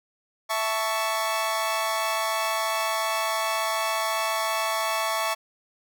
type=chord; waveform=sawtooth; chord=A major; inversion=second; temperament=equal with one note detuned; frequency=659.3 / 880 / 1114.5 Hz; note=E5 / A5 / C#6; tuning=0 / 0 / +9 cents; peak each=-25 / -26 / -24 dBFS; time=0.49-5.35 s; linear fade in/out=20 ms; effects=none